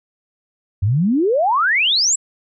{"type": "exponential sweep", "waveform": "sine", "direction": "up", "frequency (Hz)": [90, 7960], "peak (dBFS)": -13, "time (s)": [0.82, 2.16], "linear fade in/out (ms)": 10, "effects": []}